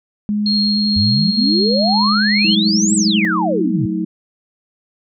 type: tone with vibrato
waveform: sine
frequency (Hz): 207.8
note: G#3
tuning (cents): +1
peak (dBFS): -15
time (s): 0.29-3.25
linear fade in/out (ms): 0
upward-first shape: sine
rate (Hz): 2.2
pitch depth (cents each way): 9
type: tone with tremolo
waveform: sine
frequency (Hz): 4253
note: C8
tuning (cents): +27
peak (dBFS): -15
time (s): 0.46-2.55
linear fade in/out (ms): 2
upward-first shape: sine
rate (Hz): 2.1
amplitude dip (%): 25
type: exponential two-way sweep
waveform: sine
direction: up then down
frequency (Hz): 87.1 to 8180 to 109.5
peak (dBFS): -16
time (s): 0.96-3.86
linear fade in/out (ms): 5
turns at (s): 2.95
type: chord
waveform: sine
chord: D# diminished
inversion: first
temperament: equal with one note detuned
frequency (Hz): 185 / 220 / 318.6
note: F#3 / A3 / D#4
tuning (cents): 0 / 0 / +41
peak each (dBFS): -21 / -24 / -20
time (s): 2.44-4.05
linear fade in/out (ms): 10
effects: none